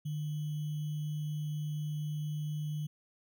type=tone with sample-and-hold; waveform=sine; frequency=150.7 Hz; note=D3; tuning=45 cents sharp; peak=-33 dBFS; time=0.05-2.87 s; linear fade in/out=10 ms; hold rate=3150 Hz; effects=none